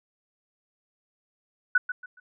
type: tone with echo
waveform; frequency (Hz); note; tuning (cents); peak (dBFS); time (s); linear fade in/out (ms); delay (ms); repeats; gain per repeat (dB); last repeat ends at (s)
sine; 1483; F#6; +4; -16; 1.75-1.78; 5; 140; 3; -11; 2.2
effects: none